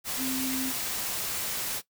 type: tone in noise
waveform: sine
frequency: 261.6 Hz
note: C4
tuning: in tune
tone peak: -30 dBFS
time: 0.17-0.73 s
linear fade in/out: 50 ms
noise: white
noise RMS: -32 dBFS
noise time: 0.04-1.82 s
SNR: -1 dB
effects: noise-tail reverb RT60 0.1 s tail -17 dB re dry